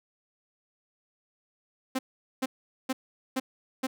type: tone bursts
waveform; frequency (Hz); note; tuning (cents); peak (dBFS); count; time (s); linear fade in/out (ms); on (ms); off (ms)
sawtooth; 261.6; C4; 0; -22; 5; 1.95-3.87; 10; 40; 430
effects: none

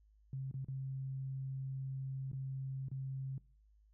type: tone with dropouts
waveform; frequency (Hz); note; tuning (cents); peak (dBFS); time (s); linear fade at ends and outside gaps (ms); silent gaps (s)
sine; 133.7; C3; +38; -38; 0.33-3.38; 2; 0.513-0.541 / 0.646-0.684 / 2.316-2.331 / 2.885-2.915
effects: noise-tail reverb RT60 0.4 s tail -21 dB re dry + added 52 Hz sine -64 dBFS peak until 3.93 s

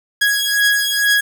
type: beating tone pair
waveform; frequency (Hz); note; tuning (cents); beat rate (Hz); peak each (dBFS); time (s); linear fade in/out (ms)
sawtooth; 1658 / 1660.2; G#6 / G#6; -3 / -1; 2.2; -13; 0.21-1.21; 10
effects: 7-bit

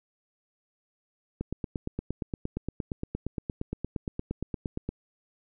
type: click train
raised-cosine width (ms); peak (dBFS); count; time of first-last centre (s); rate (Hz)
3; -18; 31; 1.41-4.89; 8.62
effects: none

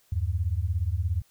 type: beating tone pair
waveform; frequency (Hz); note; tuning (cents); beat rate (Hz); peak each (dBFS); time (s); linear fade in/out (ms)
sine; 78.8 / 95.8; D#2 / G2; +23 / -39; 17; -27; 0.12-1.22; 5
effects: white hiss -64 dBFS RMS until 1.3 s

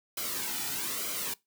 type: noise with flanger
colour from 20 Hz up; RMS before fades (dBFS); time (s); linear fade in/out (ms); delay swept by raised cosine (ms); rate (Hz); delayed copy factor
white; -34; 0.17-1.34; 5; 1.1 to 1.86; 1.1; -0.65
effects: noise-tail reverb RT60 0.2 s tail -22 dB re dry

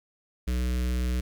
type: tone with notch filter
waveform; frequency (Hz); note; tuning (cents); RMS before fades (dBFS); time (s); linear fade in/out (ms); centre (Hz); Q
square; 61.74; B1; 0; -27; 0.47-1.21; 10; 840; 0.79
effects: 10-bit

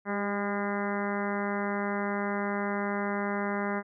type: harmonic tone with a mistuned harmonic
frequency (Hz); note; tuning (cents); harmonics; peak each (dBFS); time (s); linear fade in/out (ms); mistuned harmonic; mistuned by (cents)
202.8; G#3; -41; 1 / 2 / 3 / 4 / 5 / 6 / 7 / 8 / 9 / 10; -32 / -35 / -37 / -38 / -39 / -40 / -40 / -41 / -42 / -42; 0.05-3.83; 50; 2; -24
effects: none

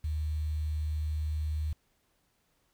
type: tone with quantisation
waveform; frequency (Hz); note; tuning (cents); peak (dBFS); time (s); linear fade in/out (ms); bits
sine; 76.7; D#2; -24; -29; 0.04-1.73; 5; 9
effects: pink hiss -73 dBFS RMS until 2.73 s

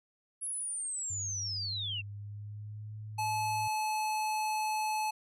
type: linear sweep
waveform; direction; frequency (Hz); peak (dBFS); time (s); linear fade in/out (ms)
sine; down; 10850 to 2637; -34; 0.41-2.02; 20
type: tone with pitch glide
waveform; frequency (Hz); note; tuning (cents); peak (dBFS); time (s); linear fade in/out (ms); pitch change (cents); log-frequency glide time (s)
sine; 98.7 to 107.01; G2 to A2; +12 to -48; -40; 1.1-3.68; 5; +140; 1.55-2.96
type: tone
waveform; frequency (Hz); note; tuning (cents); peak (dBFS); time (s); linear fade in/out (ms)
square; 861; A5; -38; -31; 3.18-5.11; 10
effects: resampled to 32000 Hz

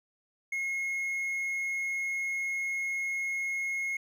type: tone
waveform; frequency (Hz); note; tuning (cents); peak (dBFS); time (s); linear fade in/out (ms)
triangle; 2162; C#7; -44; -28; 0.52-3.97; 5
effects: none

